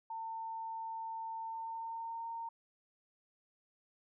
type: tone with pitch glide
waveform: sine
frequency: 900 to 918.4 Hz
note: A5 to A#5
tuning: +39 to -26 cents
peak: -39 dBFS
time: 0.1-2.49 s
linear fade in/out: 5 ms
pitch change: +35 cents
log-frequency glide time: 1.41-2.27 s
effects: none